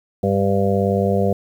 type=harmonic tone; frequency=98.6 Hz; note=G2; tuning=11 cents sharp; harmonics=1 / 2 / 4 / 5 / 6 / 7; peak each=-22 / -20 / -23 / -21 / -25 / -25 dBFS; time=0.23-1.33 s; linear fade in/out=5 ms; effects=8-bit